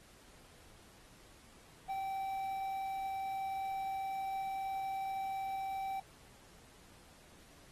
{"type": "tone with quantisation", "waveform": "triangle", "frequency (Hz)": 775, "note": "G5", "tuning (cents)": -20, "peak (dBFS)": -34, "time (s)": [1.89, 6], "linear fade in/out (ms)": 5, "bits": 10, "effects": ["pink hiss -61 dBFS RMS until 7.71 s", "AAC 32 kbps"]}